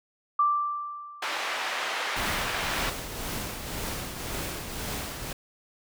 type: tone with exponential decay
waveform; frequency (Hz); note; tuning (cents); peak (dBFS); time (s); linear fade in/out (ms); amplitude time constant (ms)
sine; 1174.7; D6; 0; -18; 0.39-1.68; 5; 280
type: band-pass noise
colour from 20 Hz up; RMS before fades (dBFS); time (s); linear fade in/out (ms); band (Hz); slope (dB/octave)
white; -31; 1.22-2.9; 5; 610 to 2400; 12
type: noise with tremolo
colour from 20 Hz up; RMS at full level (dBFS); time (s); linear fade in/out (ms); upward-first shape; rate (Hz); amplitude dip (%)
pink; -32; 2.16-5.33; 5; triangle; 1.9; 50
effects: none